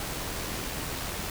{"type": "noise with amplitude modulation", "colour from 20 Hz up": "pink", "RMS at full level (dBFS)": -33, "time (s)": [0, 1.3], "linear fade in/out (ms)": 2, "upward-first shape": "sine", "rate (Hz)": 83.4, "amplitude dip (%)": 25, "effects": []}